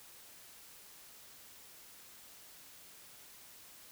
silence, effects white hiss -56 dBFS RMS until 3.91 s

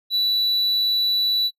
triangle tone, 3951 Hz, B7, in tune, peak -16 dBFS, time 0.1-1.51 s, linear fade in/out 50 ms, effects noise-tail reverb RT60 0.1 s tail -24 dB re dry

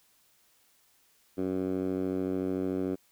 10% pulse tone with band-pass filter, 93.5 Hz, F#2, 19 cents sharp, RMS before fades -31 dBFS, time 1.37-2.96 s, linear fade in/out 20 ms, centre 310 Hz, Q 1.8, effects white hiss -66 dBFS RMS until 3.11 s

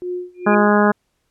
sine tone with tremolo, 359 Hz, F4, 48 cents sharp, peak -21 dBFS, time 0.02-0.77 s, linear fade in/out 0 ms, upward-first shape sine, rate 2.4 Hz, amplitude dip 95%
sine tone with exponential growth, 2408 Hz, D7, 43 cents sharp, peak -24 dBFS, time 0.34-0.55 s, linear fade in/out 5 ms, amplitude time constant 44 ms
harmonic tone, 207.4 Hz, G#3, 2 cents flat, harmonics 1 / 2 / 3 / 4 / 5 / 6 / 7 / 8, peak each -15 / -18 / -20 / -21 / -22 / -23 / -23 / -24 dBFS, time 0.46-0.92 s, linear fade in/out 10 ms
effects pink hiss -69 dBFS RMS until 1.3 s + low-pass 12000 Hz 12 dB/octave

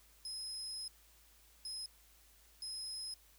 35% pulse tone bursts at uneven times, 5110 Hz, D#8, 45 cents sharp, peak -39 dBFS, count 3, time 0.25-0.88 / 1.65-1.86 / 2.62-3.14 s, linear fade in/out 2 ms, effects added 54 Hz sine -67 dBFS peak until 3.38 s + white hiss -66 dBFS RMS until 3.38 s

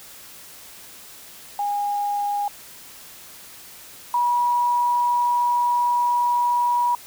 sine tone pair in turn, 817 / 966.8 Hz, G#5 / B5, -29 / -37 cents, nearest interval minor third, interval 292 cents, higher second, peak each -21 / -17 dBFS, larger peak second, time 1.59-2.48 / 4.14-6.95 s, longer second, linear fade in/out 2 ms, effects white hiss -43 dBFS RMS until 7.06 s

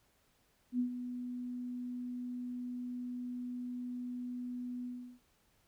sine tone with ADSR envelope, 246.9 Hz, B3, in tune, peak -28 dBFS, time 0.72-5.2 s, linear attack 72 ms, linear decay 100 ms, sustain -10 dB, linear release 350 ms, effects pink hiss -72 dBFS RMS until 5.67 s

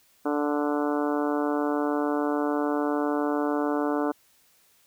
harmonic tone, 146.83 Hz, D3, in tune, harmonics 2 / 3 / 4 / 5 / 6 / 7 / 8 / 9 / 10, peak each -26 / -30 / -32 / -34 / -36 / -37 / -38 / -39 / -40 dBFS, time 0.25-4.12 s, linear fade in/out 10 ms, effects white hiss -62 dBFS RMS until 4.86 s

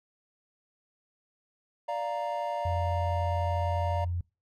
triangle chord, Bb major, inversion first, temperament equal, 587.3 / 698.5 / 932.3 Hz, D5 / F5 / Bb5, 0 / 0 / 0 cents, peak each -32 dBFS, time 1.88-4.05 s, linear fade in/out 10 ms
sine tone, 87.3 Hz, F2, in tune, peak -28 dBFS, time 2.65-4.21 s, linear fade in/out 5 ms
effects noise-tail reverb RT60 0.3 s tail -26 dB re dry

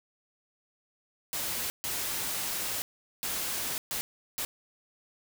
white noise bursts at uneven times, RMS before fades -33 dBFS, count 5, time 1.33-1.7 / 1.84-2.82 / 3.23-3.78 / 3.91-4.01 / 4.38-4.45 s, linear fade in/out 0 ms, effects none

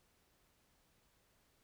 silence, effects pink hiss -74 dBFS RMS until 1.63 s

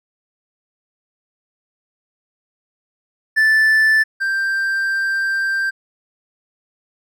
triangle tone pair in turn, 1757 / 1576.3 Hz, A6 / G6, -3 / +9 cents, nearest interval major second, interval 188 cents, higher first, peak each -9 / -15 dBFS, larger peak first, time 3.36-4.04 / 4.2-5.71 s, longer second, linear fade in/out 20 ms, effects none

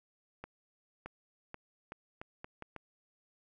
accelerating click train, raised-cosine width 0.5 ms, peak -28 dBFS, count 8, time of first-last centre 0.44-2.763 s, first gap 620 ms, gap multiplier 0.78, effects none

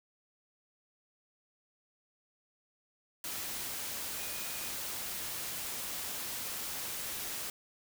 sine tone in noise, 2471 Hz, D#7, 13 cents flat, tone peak -50 dBFS, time 4.18-4.69 s, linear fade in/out 2 ms, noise white, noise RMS -39 dBFS, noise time 3.24-7.5 s, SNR -14 dB, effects none

